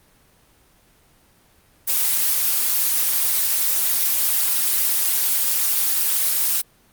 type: noise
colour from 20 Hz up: blue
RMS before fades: -19 dBFS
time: 1.87-6.62 s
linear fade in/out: 20 ms
effects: pink hiss -56 dBFS RMS until 6.92 s + Opus 24 kbps